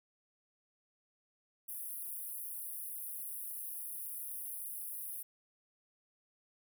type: high-pass noise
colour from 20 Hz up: pink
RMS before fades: -43 dBFS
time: 1.68-5.23 s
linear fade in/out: 10 ms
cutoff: 9700 Hz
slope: 96 dB/octave
effects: none